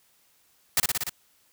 white noise with echo, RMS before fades -21 dBFS, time 0.77-0.8 s, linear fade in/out 2 ms, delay 59 ms, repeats 5, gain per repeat -2 dB, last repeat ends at 1.095 s, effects white hiss -64 dBFS RMS until 1.52 s

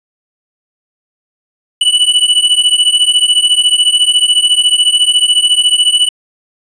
square beating tone pair, 2955 / 2969 Hz, F#7 / F#7, -3 / +5 cents, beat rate 14 Hz, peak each -11 dBFS, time 1.81-6.09 s, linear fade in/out 5 ms, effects resampled to 22050 Hz

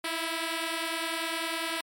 5% pulse beating tone pair, 325.5 / 335.5 Hz, E4 / E4, -22 / +31 cents, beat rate 10 Hz, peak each -20 / -23 dBFS, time 0.04-1.81 s, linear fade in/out 5 ms, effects MP3 64 kbps

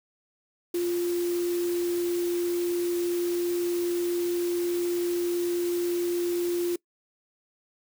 sine tone in noise, 349.2 Hz, F4, in tune, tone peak -24 dBFS, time 0.74-6.76 s, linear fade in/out 5 ms, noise white, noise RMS -40 dBFS, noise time 0.74-6.76 s, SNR +13 dB, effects noise-tail reverb RT60 0.1 s tail -23 dB re dry

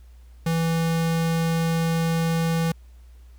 square tone, 164.81 Hz, E3, in tune, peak -21 dBFS, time 0.46-2.72 s, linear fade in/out 5 ms, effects added 60 Hz sine -44 dBFS peak until 3.38 s + pink hiss -63 dBFS RMS until 3.38 s

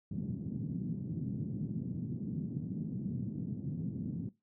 pink band-pass noise, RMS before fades -38 dBFS, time 0.11-4.29 s, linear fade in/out 5 ms, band 130 to 240 Hz, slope 24 dB/octave, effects noise-tail reverb RT60 0.2 s tail -19 dB re dry

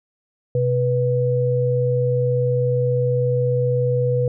sine tone pair together, 127.52 / 491 Hz, C3 / B4, -44 / -10 cents, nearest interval octave + major seventh, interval 2334 cents, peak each -19 dBFS, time 0.55-4.28 s, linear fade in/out 2 ms, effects none

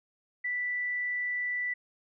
sine tone, 1973 Hz, B6, 2 cents flat, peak -29 dBFS, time 0.44-1.74 s, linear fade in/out 10 ms, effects none

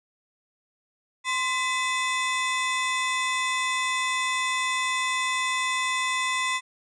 30% pulse ring-modulated tone, 1524 Hz, G6, 49 cents flat, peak -18 dBFS, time 1.24-6.61 s, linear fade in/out 50 ms, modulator 484 Hz, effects resampled to 22050 Hz

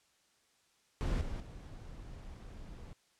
brown noise with level steps, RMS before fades -33 / -40 / -48 dBFS, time 1.01-2.93 s, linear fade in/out 0 ms, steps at 1.21 / 1.4 s, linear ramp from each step 2 ms, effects white hiss -71 dBFS RMS until 3.19 s + low-pass 8000 Hz 12 dB/octave

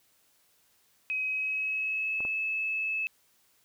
sine tone with pitch glide, 2534 to 2602 Hz, D#7 to E7, +31 to -23 cents, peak -28 dBFS, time 1.1-3.07 s, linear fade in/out 0 ms, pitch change +46 cents, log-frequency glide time 1.23-2.25 s
clicks, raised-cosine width 1 ms, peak -30 / -28 dBFS, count 2, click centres 2.205 / 2.251 s
effects white hiss -67 dBFS RMS until 3.64 s

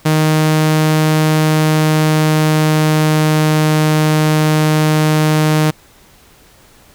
sawtooth tone with pitch glide, 155.56 to 154.4 Hz, D#3 to D#3, 0 to -13 cents, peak -6 dBFS, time 0.05-5.71 s, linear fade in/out 10 ms, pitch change -13 cents, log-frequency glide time 1.32-3.76 s, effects pink hiss -46 dBFS RMS until 6.94 s

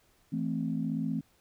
sine chord, A minor, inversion second, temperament equal, 164.81 / 220 / 261.6 Hz, E3 / A3 / C4, 0 / 0 / 0 cents, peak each -33 dBFS, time 0.32-1.21 s, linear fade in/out 10 ms, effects tanh soft clip ceiling -19 dBFS + pink hiss -67 dBFS RMS until 1.4 s

